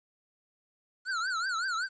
square tone with vibrato, 1431 Hz, F6, 42 cents sharp, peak -30 dBFS, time 1.05-1.89 s, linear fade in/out 50 ms, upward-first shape triangle, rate 5.3 Hz, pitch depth 190 cents each way, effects resampled to 16000 Hz + 11-bit

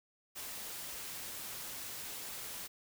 white noise, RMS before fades -44 dBFS, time 0.35-2.68 s, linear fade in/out 20 ms, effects none

